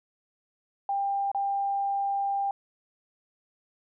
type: tone with dropouts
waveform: sine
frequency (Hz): 795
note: G5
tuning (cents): +24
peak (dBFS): -25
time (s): 0.89-2.51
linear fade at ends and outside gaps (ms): 2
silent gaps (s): 1.316-1.347
effects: none